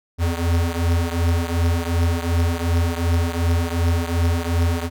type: beating tone pair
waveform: square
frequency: 83.7 / 86.4 Hz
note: E2 / F2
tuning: +27 / -18 cents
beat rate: 2.7 Hz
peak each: -20 / -23 dBFS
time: 0.18-4.9 s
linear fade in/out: 50 ms
effects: none